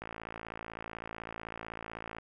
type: click train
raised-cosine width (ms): 0.5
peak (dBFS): -25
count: 122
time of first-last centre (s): 0.02-2.185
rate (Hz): 55.9
effects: none